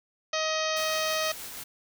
harmonic tone, 630 Hz, D#5, 21 cents sharp, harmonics 1 / 2 / 3 / 4 / 5 / 6 / 7 / 8 / 9 / 10, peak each -30 / -33 / -35 / -36 / -37 / -38 / -38 / -39 / -40 / -40 dBFS, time 0.33-1.32 s, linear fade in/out 5 ms
white noise with tremolo, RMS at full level -39 dBFS, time 0.76-1.64 s, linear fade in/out 10 ms, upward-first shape sine, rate 6.3 Hz, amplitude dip 25%
effects none

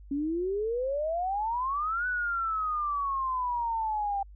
sine exponential two-way sweep, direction up then down, 274.2 to 1500 to 785 Hz, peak -27 dBFS, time 0.11-4.23 s, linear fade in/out 5 ms, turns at 2.07 s, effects added 50 Hz sine -46 dBFS peak until 4.35 s

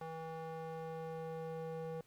square tone with band-pass filter sweep, 161.8 Hz, E3, 32 cents flat, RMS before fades -44 dBFS, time 0.01-2.01 s, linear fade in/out 2 ms, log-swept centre 740 to 480 Hz, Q 1.6, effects pink hiss -70 dBFS RMS until 2.06 s

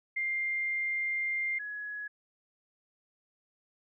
sine tone pair in turn, 2100 / 1681.5 Hz, C7 / G#6, +6 / +21 cents, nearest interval major third, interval 385 cents, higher first, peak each -29 / -36 dBFS, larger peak first, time 0.16-1.59 / 1.59-2.08 s, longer first, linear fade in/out 10 ms, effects none

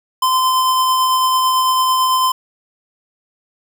square tone with tremolo, 1031 Hz, C6, 26 cents flat, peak -12 dBFS, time 0.22-2.32 s, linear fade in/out 5 ms, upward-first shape triangle, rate 9 Hz, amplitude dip 25%, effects none

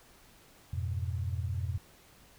sine chord, F diminished, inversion none, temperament equal, 87.31 / 103.83 / 123.47 Hz, F2 / Ab2 / Cb3, 0 / 0 / 0 cents, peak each -33 / -38 / -37 dBFS, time 0.73-1.78 s, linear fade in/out 5 ms, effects pink hiss -59 dBFS RMS until 2.38 s

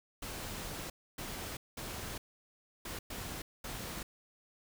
pink noise bursts at uneven times, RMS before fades -42 dBFS, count 6, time 0.22-0.9 / 1.18-1.57 / 1.77-2.18 / 2.85-2.99 / 3.1-3.42 / 3.64-4.03 s, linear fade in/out 5 ms, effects none

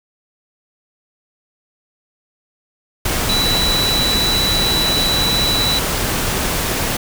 sine tone in noise, 3951 Hz, B7, in tune, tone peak -16 dBFS, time 3.29-5.79 s, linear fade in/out 5 ms, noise pink, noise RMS -19 dBFS, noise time 3.05-6.97 s, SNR 0 dB, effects none

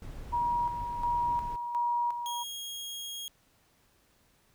brown noise, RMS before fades -42 dBFS, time 0.02-1.56 s, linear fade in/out 2 ms
sine tone with tremolo, 955 Hz, A#5, 42 cents sharp, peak -26 dBFS, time 0.32-2.44 s, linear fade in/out 20 ms, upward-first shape square, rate 1.4 Hz, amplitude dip 55%
sawtooth tone, 3272 Hz, G#7, 26 cents flat, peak -34 dBFS, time 2.26-3.28 s, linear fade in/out 0 ms
effects pink hiss -67 dBFS RMS until 4.54 s

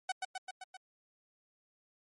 sawtooth tone with echo, 750 Hz, F#5, 23 cents sharp, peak -28 dBFS, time 0.09-0.12 s, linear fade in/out 5 ms, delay 130 ms, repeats 5, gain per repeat -3 dB, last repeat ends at 0.77 s, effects MP3 48 kbps

